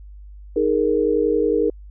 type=chord; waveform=sine; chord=D# suspended fourth; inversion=none; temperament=equal; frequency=311.1 / 415.3 / 466.2 Hz; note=D#4 / G#4 / A#4; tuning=0 / 0 / 0 cents; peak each=-22 / -20 / -19 dBFS; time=0.56-1.7 s; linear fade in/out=5 ms; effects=added 50 Hz sine -37 dBFS peak until 1.9 s